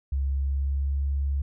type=tone with pitch glide; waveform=sine; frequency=68.3 to 69.61 Hz; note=C#2 to C#2; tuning=-25 to +8 cents; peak=-23 dBFS; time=0.12-1.42 s; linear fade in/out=5 ms; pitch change=+33 cents; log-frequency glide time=0.29-1.01 s; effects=none